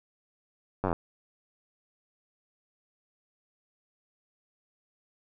slowing click train, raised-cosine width 1 ms, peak -14 dBFS, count 9, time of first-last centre 0.84-0.929 s, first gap 10 ms, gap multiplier 1.03, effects none

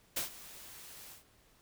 white noise with ADSR envelope, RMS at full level -33 dBFS, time 0.16-1.24 s, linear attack 10 ms, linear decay 120 ms, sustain -18 dB, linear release 130 ms, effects pink hiss -66 dBFS RMS until 1.61 s

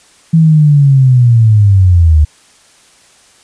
sine linear sweep, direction down, 165.1 to 73.42 Hz, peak -3 dBFS, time 0.33-2.25 s, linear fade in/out 10 ms, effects white hiss -45 dBFS RMS until 3.43 s + resampled to 22050 Hz

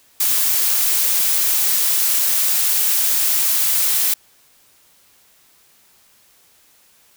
blue noise, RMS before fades -17 dBFS, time 0.2-4.14 s, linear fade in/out 5 ms, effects white hiss -54 dBFS RMS until 7.16 s

